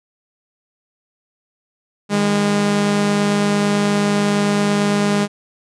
sawtooth tone pair together, 155.56 / 204.3 Hz, D#3 / G#3, 0 / -28 cents, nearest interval perfect fourth, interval 472 cents, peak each -20 / -11 dBFS, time 2.09-5.28 s, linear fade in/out 50 ms, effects resampled to 22050 Hz

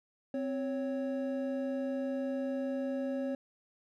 triangle tone pair together, 260.8 / 554.2 Hz, C4 / C#5, -5 / -1 cents, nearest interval octave + minor second, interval 1304 cents, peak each -32 / -34 dBFS, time 0.34-3.35 s, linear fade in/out 2 ms, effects none

